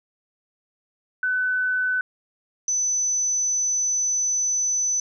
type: tone pair in turn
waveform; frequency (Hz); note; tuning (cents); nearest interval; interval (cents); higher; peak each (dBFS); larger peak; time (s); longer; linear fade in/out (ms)
sine; 1505 / 6020; F#6 / F#8; +29 / +29; 2 octaves; 2400; second; -20; neither; 1.23-2.01 / 2.68-5; second; 2
effects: none